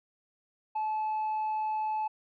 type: tone with tanh clipping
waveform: sine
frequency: 864 Hz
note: A5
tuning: 32 cents flat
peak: -29 dBFS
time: 0.75-2.08 s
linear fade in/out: 10 ms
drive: 1 dB
effects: none